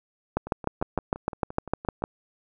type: two click trains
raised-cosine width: 1 ms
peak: -9 / -23 dBFS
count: 12 / 10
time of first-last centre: 0.37-2.039 / 0.47-2.022 s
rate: 6.59 / 5.8 Hz
effects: none